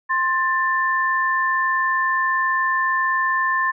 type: tone pair together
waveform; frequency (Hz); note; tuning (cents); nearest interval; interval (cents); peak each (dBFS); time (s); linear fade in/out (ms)
sine; 1054 / 1772.6; C6 / A6; +12 / +12; major sixth; 900; -20; 0.09-3.72; 20
effects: none